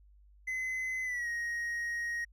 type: tone with pitch glide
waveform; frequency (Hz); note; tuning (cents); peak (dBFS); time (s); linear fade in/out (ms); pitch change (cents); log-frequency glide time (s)
triangle; 2038 to 1879.7; C7 to A#6; -46 to +14; -31; 0.47-2.25; 10; -140; 1.03-1.28
effects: added 50 Hz sine -57 dBFS peak until 2.32 s